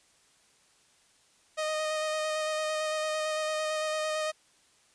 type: tone with vibrato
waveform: sawtooth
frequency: 620 Hz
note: D#5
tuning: 6 cents flat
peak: -25 dBFS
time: 1.57-4.32 s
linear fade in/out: 20 ms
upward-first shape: square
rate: 8.9 Hz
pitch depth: 11 cents each way
effects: white hiss -64 dBFS RMS until 4.94 s + resampled to 22050 Hz